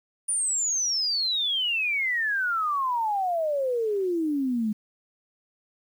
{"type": "exponential sweep", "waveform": "sine", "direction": "down", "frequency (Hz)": [9600, 207.5], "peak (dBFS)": -23, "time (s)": [0.28, 4.73], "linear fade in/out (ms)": 10, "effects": ["9-bit"]}